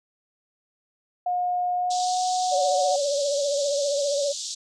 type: tone with pitch glide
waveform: sine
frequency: 718 to 735.2 Hz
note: F5 to F#5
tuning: +48 to -11 cents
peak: -22 dBFS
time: 1.26-2.96 s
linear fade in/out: 5 ms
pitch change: +41 cents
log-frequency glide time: 1.75-2.2 s
type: band-pass noise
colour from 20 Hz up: white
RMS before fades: -33 dBFS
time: 1.9-4.55 s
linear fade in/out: 10 ms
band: 3500 to 7500 Hz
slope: 48 dB/octave
type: tone with vibrato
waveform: sine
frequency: 568 Hz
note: C#5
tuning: 42 cents sharp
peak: -22 dBFS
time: 2.51-4.33 s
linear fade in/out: 20 ms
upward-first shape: triangle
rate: 15 Hz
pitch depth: 66 cents each way
effects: none